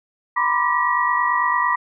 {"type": "tone cluster", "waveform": "sine", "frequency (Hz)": [972, 1021, 1175, 1920], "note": ["B5", "C6", "D6", "B6"], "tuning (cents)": [-28, -43, 1, -49], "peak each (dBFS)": -22, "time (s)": [0.36, 1.76], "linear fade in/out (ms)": 10, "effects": []}